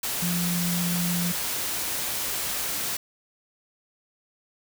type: tone in noise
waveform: sine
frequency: 174.61 Hz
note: F3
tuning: in tune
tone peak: -25 dBFS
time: 0.22-1.32 s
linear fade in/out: 5 ms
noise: white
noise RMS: -29 dBFS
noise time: 0.03-2.97 s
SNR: +1 dB
effects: none